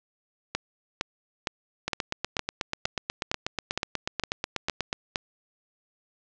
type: two click trains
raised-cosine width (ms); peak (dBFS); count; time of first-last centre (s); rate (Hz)
0.2; -10 / -9; 26 / 11; 1.88-4.929 / 0.55-5.158; 8.2 / 2.17
effects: low-pass 7000 Hz 12 dB/octave